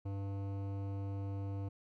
sine tone with hard clipping, 98.7 Hz, G2, 12 cents sharp, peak -39 dBFS, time 0.05-1.69 s, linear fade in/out 10 ms, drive 15 dB, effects none

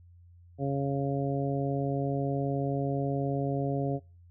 harmonic tone, 138.7 Hz, C#3, 1 cent sharp, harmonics 1 / 2 / 3 / 4 / 5, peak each -30 / -33 / -35 / -36 / -37 dBFS, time 0.58-4 s, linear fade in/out 50 ms, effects noise-tail reverb RT60 0.4 s tail -26 dB re dry + added 87 Hz sine -52 dBFS peak until 4.3 s

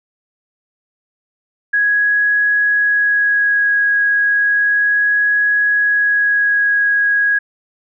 sine tone with vibrato, 1661.2 Hz, G#6, in tune, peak -11 dBFS, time 1.73-7.39 s, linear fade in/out 10 ms, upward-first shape sine, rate 0.33 Hz, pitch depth 9 cents each way, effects none

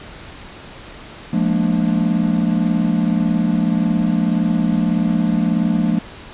triangle chord, Bb dominant seventh, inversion second, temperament equal with one note detuned, 174.61 / 211.4 / 233.1 / 293.7 Hz, F3 / Ab3 / Bb3 / D4, 0 / +31 / 0 / 0 cents, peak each -17 / -17 / -18 / -22 dBFS, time 1.33-5.99 s, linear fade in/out 5 ms, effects pink hiss -37 dBFS RMS until 6.33 s + resampled to 8000 Hz

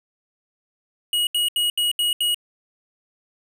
square tone bursts, 2900 Hz, F#7, 35 cents flat, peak -19 dBFS, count 6, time 1.13-2.345 s, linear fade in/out 2 ms, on 140 ms, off 75 ms, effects none

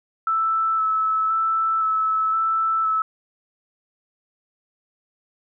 sine tone with vibrato, 1312 Hz, E6, 9 cents flat, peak -18 dBFS, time 0.27-3.02 s, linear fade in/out 2 ms, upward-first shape square, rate 0.97 Hz, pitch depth 12 cents each way, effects none

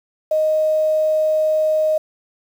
sine tone with quantisation, 622 Hz, D#5, 1 cent flat, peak -14 dBFS, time 0.31-1.98 s, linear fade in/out 5 ms, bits 7, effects none

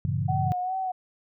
sine chord, G diminished seventh, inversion none, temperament just, 98 / 117.6 / 141.12 / 169.34 Hz, G2 / Bb2 / Db3 / Fb3, 0 / +16 / +31 / +47 cents, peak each -29 / -30 / -28 / -33 dBFS, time 0.05-0.52 s, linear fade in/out 0 ms
sine tone with vibrato, 742 Hz, F#5, 5 cents sharp, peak -26 dBFS, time 0.28-0.92 s, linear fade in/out 10 ms, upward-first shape sine, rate 2.5 Hz, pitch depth 47 cents each way
effects none

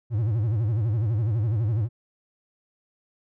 triangle tone with vibrato, 110 Hz, A2, in tune, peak -19 dBFS, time 0.1-1.89 s, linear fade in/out 50 ms, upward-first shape sine, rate 12 Hz, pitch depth 170 cents each way, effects none

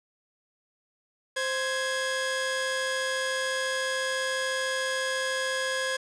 sawtooth tone pair together, 523.3 / 1663.9 Hz, C5 / G#6, 0 / +3 cents, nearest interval octave + minor sixth, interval 2003 cents, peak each -26 dBFS, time 1.36-5.97 s, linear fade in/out 10 ms, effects resampled to 22050 Hz + 8-bit

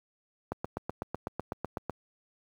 click train, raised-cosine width 1 ms, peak -18 dBFS, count 12, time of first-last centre 0.52-1.897 s, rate 7.99 Hz, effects high-pass 60 Hz 12 dB/octave + 9-bit

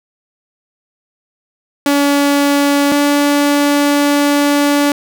sawtooth tone pair in turn, 284.6 / 288.1 Hz, C#4 / D4, +46 / -33 cents, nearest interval unison, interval 21 cents, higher second, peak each -6 dBFS, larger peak neither, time 1.86-2.92 / 2.92-4.92 s, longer second, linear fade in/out 2 ms, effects none

